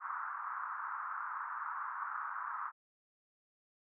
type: band-pass noise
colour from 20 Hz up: white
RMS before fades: -41 dBFS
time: 0-2.72 s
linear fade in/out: 50 ms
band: 1000 to 1400 Hz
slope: 48 dB/octave
effects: none